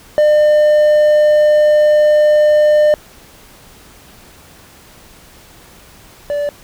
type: tone pair in turn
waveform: triangle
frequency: 602 / 581.5 Hz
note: D5 / D5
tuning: +43 / -17 cents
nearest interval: minor second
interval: 60 cents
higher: first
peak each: -5 / -13 dBFS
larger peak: first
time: 0.18-2.94 / 6.3-6.49 s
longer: first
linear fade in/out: 0 ms
effects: pink hiss -42 dBFS RMS until 6.63 s